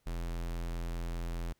square tone, 42.43 Hz, F1, 49 cents flat, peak -35 dBFS, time 0.06-1.53 s, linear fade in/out 10 ms, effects pink hiss -75 dBFS RMS until 1.59 s

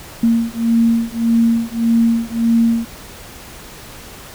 sine beating tone pair, 229.5 / 231.2 Hz, A#3 / A#3, -27 / -14 cents, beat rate 1.7 Hz, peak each -15 dBFS, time 0.23-2.85 s, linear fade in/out 5 ms, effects pink hiss -36 dBFS RMS until 4.34 s

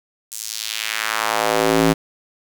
square tone with high-pass filter sweep, 55 Hz, A1, in tune, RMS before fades -20 dBFS, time 0.31-1.94 s, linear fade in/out 20 ms, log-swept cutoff 8100 to 210 Hz, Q 1.4, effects 7-bit

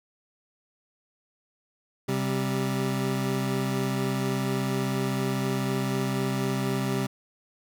25% pulse tone pair together, 131.71 / 195.5 Hz, C3 / G3, +12 / -4 cents, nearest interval perfect fifth, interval 684 cents, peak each -24 / -25 dBFS, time 2.08-7.07 s, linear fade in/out 10 ms, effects none

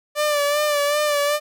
sawtooth tone with vibrato, 587.3 Hz, D5, in tune, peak -14 dBFS, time 0.15-1.4 s, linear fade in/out 50 ms, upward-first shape sine, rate 2.6 Hz, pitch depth 42 cents each way, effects none

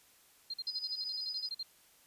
sine tone bursts, 4189 Hz, C8, 1 cent sharp, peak -36 dBFS, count 14, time 0.5-1.63 s, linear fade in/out 5 ms, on 38 ms, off 46 ms
sine tone with tremolo, 4978 Hz, D#8, in tune, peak -35 dBFS, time 0.67-1.49 s, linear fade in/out 2 ms, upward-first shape sine, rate 13 Hz, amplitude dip 65%
effects white hiss -64 dBFS RMS until 2.06 s + resampled to 32000 Hz

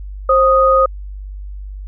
sine tone pair together, 530.6 / 1244.5 Hz, C5 / D#6, +24 / 0 cents, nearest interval octave + minor third, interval 1476 cents, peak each -11 dBFS, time 0.29-0.86 s, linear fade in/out 5 ms, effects added 49 Hz sine -26 dBFS peak until 1.87 s

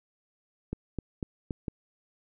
clicks, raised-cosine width 3 ms, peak -19 dBFS, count 5, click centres 0.73 / 0.987 / 1.228 / 1.508 / 1.682 s, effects none

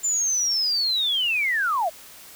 sine linear sweep, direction down, 7200 to 597 Hz, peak -20 dBFS, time 0.03-1.9 s, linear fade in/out 20 ms, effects white hiss -45 dBFS RMS until 2.35 s

